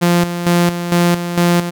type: tone with tremolo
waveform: sawtooth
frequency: 173.7 Hz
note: F3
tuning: 9 cents flat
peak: -6 dBFS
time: 0.01-1.71 s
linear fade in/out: 20 ms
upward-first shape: square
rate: 2.2 Hz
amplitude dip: 65%
effects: none